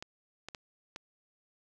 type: clicks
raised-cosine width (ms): 0.2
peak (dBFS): -24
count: 4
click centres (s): 0.025 / 0.486 / 0.548 / 0.961
effects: none